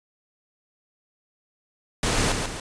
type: noise with echo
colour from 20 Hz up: pink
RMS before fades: -23 dBFS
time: 2.03-2.32 s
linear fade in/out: 2 ms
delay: 140 ms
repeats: 2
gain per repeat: -5 dB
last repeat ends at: 2.6 s
effects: resampled to 22050 Hz